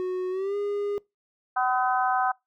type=tone with pitch glide; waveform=triangle; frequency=367.7 to 408 Hz; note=F#4 to G#4; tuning=-11 to -31 cents; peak=-24 dBFS; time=0-0.98 s; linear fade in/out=0 ms; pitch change=+180 cents; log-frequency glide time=0.3-0.56 s
type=harmonic tone; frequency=253.1 Hz; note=B3; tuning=43 cents sharp; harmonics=3 / 4 / 5 / 6; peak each=-24 / -29 / -28 / -31 dBFS; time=1.56-2.32 s; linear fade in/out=10 ms
effects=noise-tail reverb RT60 0.2 s tail -24 dB re dry